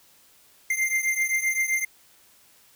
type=beating tone pair; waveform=square; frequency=2093 / 2100.7 Hz; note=C7 / C7; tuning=0 / +6 cents; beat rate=7.7 Hz; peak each=-25 / -28 dBFS; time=0.7-1.85 s; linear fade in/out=5 ms; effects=white hiss -57 dBFS RMS until 2.75 s

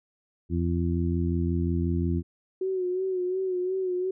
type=harmonic tone; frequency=85.6 Hz; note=F2; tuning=34 cents flat; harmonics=1 / 2 / 3 / 4; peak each=-26 / -29 / -31 / -32 dBFS; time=0.49-2.23 s; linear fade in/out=50 ms
type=tone with vibrato; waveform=sine; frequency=370 Hz; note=F#4; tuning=in tune; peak=-25 dBFS; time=2.61-4.11 s; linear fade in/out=5 ms; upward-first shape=sine; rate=2.8 Hz; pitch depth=51 cents each way
effects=none

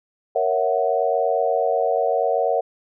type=chord; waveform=sine; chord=F# dominant seventh; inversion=first; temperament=equal; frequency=466.2 / 554.4 / 659.3 / 740 Hz; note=A#4 / C#5 / E5 / F#5; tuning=0 / 0 / 0 / 0 cents; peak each=-23 dBFS; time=0.35-2.61 s; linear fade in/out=10 ms; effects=none

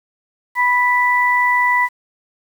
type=tone pair together; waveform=sine; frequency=985.9 / 1975.5 Hz; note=B5 / B6; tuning=-3 / 0 cents; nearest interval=octave; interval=1203 cents; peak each=-15 dBFS; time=0.55-1.89 s; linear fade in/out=50 ms; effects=7-bit

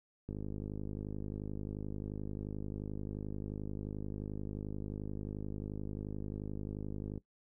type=click train; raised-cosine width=3 ms; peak=-28 dBFS; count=355; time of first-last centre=0.29-7.177 s; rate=51.4 Hz; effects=noise-tail reverb RT60 0.1 s tail -18 dB re dry

